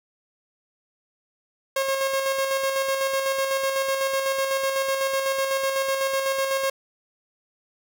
sawtooth tone with tremolo, 540 Hz, C#5, 45 cents flat, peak -17 dBFS, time 1.76-6.7 s, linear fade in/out 5 ms, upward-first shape square, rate 8 Hz, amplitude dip 35%, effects none

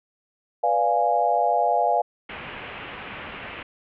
sine chord, B diminished seventh, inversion none, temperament equal, 493.9 / 587.3 / 698.5 / 830.6 Hz, B4 / D5 / F5 / Ab5, 0 / 0 / 0 / 0 cents, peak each -27 / -26 / -21 / -23 dBFS, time 0.63-2.02 s, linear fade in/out 10 ms
white low-pass noise, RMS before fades -37 dBFS, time 2.29-3.63 s, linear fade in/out 5 ms, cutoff 2900 Hz, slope 48 dB/octave
effects none

